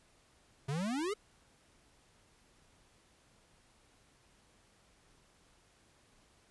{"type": "exponential sweep", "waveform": "square", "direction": "up", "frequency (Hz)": [130.81, 440], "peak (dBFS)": -34, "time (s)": [0.68, 1.14], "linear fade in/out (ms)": 10, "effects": ["pink hiss -67 dBFS RMS until 6.5 s", "resampled to 24000 Hz"]}